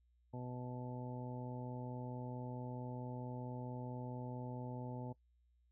harmonic tone, 124.5 Hz, B2, 14 cents sharp, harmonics 1 / 2 / 3 / 4 / 5 / 6 / 7, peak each -45 / -48 / -54 / -53 / -55 / -62 / -53 dBFS, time 0.33-5.13 s, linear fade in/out 10 ms, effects noise-tail reverb RT60 0.1 s tail -19 dB re dry + added 60 Hz sine -70 dBFS peak until 5.71 s

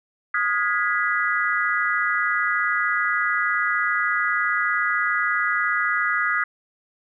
sine chord, F half-diminished seventh, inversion third, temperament equal with one note detuned, 1244.5 / 1431.2 / 1661.2 / 1975.5 Hz, Eb6 / F6 / Ab6 / Cb7, 0 / +42 / 0 / 0 cents, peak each -25 dBFS, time 0.34-6.44 s, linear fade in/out 5 ms, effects none

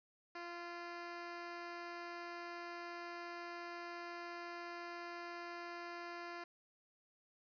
10% pulse tone, 345.7 Hz, F4, 18 cents flat, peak -37 dBFS, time 0.35-6.44 s, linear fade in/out 5 ms, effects resampled to 11025 Hz + 12-bit

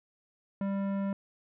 sine tone with tanh clipping, 197.1 Hz, G3, 10 cents sharp, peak -31 dBFS, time 0.61-1.13 s, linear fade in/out 2 ms, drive 15 dB, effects none

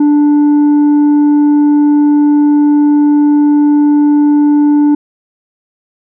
sine tone with tanh clipping, 293.7 Hz, D4, in tune, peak -6 dBFS, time 0-4.95 s, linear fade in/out 5 ms, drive 4 dB, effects none

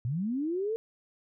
sine linear sweep, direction up, 110 to 460 Hz, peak -28 dBFS, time 0.05-0.76 s, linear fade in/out 0 ms, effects none

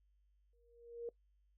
sine tone with exponential growth, 470.5 Hz, A#4, 16 cents sharp, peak -38 dBFS, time 0.53-1.09 s, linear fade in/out 2 ms, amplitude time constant 120 ms, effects noise-tail reverb RT60 0.1 s tail -21 dB re dry + added 50 Hz sine -70 dBFS peak until 1.57 s

